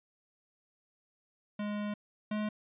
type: tone pair in turn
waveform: square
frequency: 207.7 / 211.9 Hz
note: G#3 / G#3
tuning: 0 / +35 cents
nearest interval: unison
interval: 35 cents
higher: second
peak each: -34 / -32 dBFS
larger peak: second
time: 1.59-1.94 / 2.31-2.49 s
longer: first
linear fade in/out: 5 ms
effects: resampled to 8000 Hz